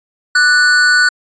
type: tone with amplitude modulation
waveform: square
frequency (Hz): 1480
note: F#6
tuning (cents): 0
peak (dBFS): -6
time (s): 0.35-1.09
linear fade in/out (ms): 5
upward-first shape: sine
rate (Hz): 298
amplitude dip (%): 50
effects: resampled to 16000 Hz